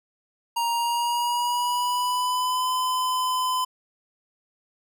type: tone with pitch glide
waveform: square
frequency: 937 to 1015.9 Hz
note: A#5 to B5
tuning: +9 to +49 cents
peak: -23 dBFS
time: 0.56-3.65 s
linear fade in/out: 10 ms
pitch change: +140 cents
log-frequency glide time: 0.72-2.7 s
effects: none